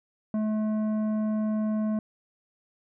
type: tone with tanh clipping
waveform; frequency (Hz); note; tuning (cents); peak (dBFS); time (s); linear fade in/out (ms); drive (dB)
triangle; 215.2; A3; -38; -26; 0.34-1.99; 2; 14
effects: none